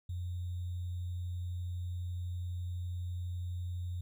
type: tone with sample-and-hold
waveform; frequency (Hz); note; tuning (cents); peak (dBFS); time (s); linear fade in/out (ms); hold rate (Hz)
sine; 88.8; F2; +29; -35; 0.09-4.01; 5; 3675
effects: none